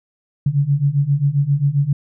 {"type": "beating tone pair", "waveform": "sine", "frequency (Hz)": [137.8, 145.3], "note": ["C#3", "D3"], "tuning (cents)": [-10, -18], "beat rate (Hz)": 7.5, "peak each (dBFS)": [-18, -16], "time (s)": [0.46, 1.93], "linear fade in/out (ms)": 5, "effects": []}